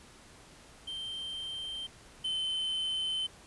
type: tone pair in turn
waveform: triangle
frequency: 3136 / 3068 Hz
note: G7 / G7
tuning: 0 / -38 cents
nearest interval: unison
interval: 38 cents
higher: first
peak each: -35 / -29 dBFS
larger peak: second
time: 0.87-1.87 / 2.24-3.27 s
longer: second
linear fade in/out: 10 ms
effects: pink hiss -55 dBFS RMS until 3.46 s + resampled to 24000 Hz